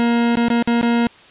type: tone with dropouts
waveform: 40% pulse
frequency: 235.5 Hz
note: A#3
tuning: 18 cents sharp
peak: -13 dBFS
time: 0-1.07 s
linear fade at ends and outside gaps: 0 ms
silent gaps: 0.355-0.371 / 0.484-0.502 / 0.625-0.675 / 0.813-0.829 s
effects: white hiss -45 dBFS RMS until 1.3 s + resampled to 8000 Hz